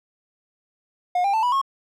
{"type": "tone with pitch steps", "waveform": "triangle", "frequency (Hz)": [718, 796.7, 884, 980.8, 1088.3], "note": ["F5", "G5", "A5", "B5", "C#6"], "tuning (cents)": [48, 28, 8, -12, -32], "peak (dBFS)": -16, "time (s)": [1.15, 1.615], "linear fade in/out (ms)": 5, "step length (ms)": 93, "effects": []}